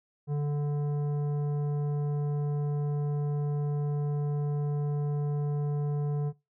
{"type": "tone with tanh clipping", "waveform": "sine", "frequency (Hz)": 146, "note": "D3", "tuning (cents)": -10, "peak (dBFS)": -28, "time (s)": [0.27, 6.33], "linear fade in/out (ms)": 50, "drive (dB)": 11, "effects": ["noise-tail reverb RT60 0.2 s tail -19 dB re dry"]}